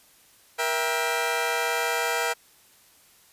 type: chord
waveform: 15% pulse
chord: E diminished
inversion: second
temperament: just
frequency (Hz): 474.7 / 659.3 / 791.1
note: Bb4 / E5 / G5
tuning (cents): +31 / 0 / +16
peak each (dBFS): -21 / -23 / -23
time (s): 0.58-2.34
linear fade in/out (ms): 20
effects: white hiss -57 dBFS RMS until 3.32 s + resampled to 32000 Hz